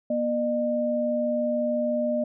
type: tone pair together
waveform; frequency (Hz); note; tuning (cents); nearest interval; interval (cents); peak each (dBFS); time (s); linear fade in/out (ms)
sine; 240 / 606.1; B3 / D#5; -49 / -46; octave + major third; 1603; -27 / -24; 0.1-2.24; 5
effects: none